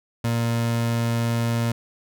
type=tone; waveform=30% pulse; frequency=116.7 Hz; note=A#2; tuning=2 cents sharp; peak=-18 dBFS; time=0.24-1.72 s; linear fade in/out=5 ms; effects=none